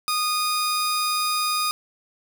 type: tone pair together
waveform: sawtooth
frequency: 1232.5 / 2465 Hz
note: D#6 / D#7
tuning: -17 / -17 cents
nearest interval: octave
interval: 1200 cents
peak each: -19 / -20 dBFS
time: 0.08-1.71 s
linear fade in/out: 0 ms
effects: none